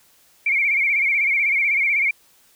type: tone with vibrato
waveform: sine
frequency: 2246 Hz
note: C#7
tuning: 22 cents sharp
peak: -16 dBFS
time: 0.46-2.11 s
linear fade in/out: 5 ms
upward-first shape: sine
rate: 16 Hz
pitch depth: 96 cents each way
effects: white hiss -56 dBFS RMS until 2.55 s